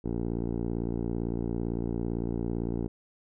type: tone with low-pass filter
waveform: 10% pulse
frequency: 57.8 Hz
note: A#1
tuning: 14 cents flat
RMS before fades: -31 dBFS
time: 0.04-2.88 s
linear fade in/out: 10 ms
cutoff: 440 Hz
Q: 1.6
effects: none